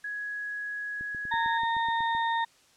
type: tone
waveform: sine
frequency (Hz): 1671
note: G#6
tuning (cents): +10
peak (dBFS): -32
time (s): 0.04-1.58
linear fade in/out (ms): 5
type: clicks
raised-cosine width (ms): 3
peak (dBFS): -33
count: 10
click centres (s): 1.01 / 1.148 / 1.253 / 1.34 / 1.461 / 1.634 / 1.767 / 1.886 / 2.006 / 2.15
type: harmonic tone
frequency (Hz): 919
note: A#5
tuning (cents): -25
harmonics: 1 / 2 / 4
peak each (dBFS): -26 / -32 / -38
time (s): 1.31-2.45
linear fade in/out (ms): 10
effects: white hiss -61 dBFS RMS until 2.76 s + low-pass 8000 Hz 12 dB/octave